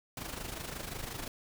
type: noise with amplitude modulation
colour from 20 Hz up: pink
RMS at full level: -38 dBFS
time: 0.17-1.28 s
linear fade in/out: 2 ms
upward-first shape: sine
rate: 25.6 Hz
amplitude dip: 65%
effects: none